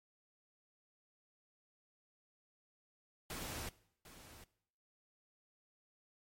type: noise with echo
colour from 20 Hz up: pink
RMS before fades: -44 dBFS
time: 3.3-3.69 s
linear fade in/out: 2 ms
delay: 750 ms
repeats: 1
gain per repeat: -13 dB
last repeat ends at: 4.44 s
effects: noise-tail reverb RT60 0.7 s tail -20 dB re dry + MP3 64 kbps